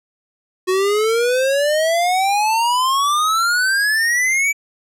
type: exponential sweep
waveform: square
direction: up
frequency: 365.7 to 2313 Hz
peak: -15 dBFS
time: 0.67-4.53 s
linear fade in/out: 20 ms
effects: low-pass 12000 Hz 12 dB/octave